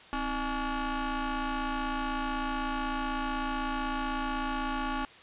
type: ring-modulated tone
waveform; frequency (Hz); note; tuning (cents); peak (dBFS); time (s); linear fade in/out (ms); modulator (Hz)
20% pulse; 290; D4; -22; -22; 0.13-5.05; 0; 552
effects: white hiss -52 dBFS RMS until 5.22 s + resampled to 8000 Hz